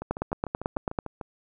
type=two click trains; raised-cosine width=1 ms; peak=-20 / -12 dBFS; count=9 / 9; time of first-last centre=0.02-1.212 / 0.11-0.988 s; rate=6.71 / 9.11 Hz; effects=none